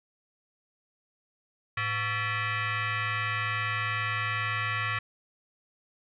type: tone with frequency modulation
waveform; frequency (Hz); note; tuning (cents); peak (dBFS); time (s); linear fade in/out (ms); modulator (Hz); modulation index
sine; 109.7; A2; -5; -27; 1.77-4.99; 5; 617; 4
effects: none